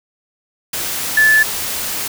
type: tone in noise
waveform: sine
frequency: 1740 Hz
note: A6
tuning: 20 cents flat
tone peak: -8 dBFS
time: 1.17-1.43 s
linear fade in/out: 5 ms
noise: white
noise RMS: -22 dBFS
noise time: 0.73-2.08 s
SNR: +11 dB
effects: none